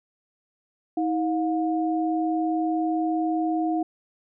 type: tone pair together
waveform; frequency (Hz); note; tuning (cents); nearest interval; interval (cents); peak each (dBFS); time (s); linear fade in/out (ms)
sine; 319.5 / 714.8; D#4 / F5; +46 / +40; octave + major second; 1394; -23 / -27; 0.97-3.83; 5
effects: none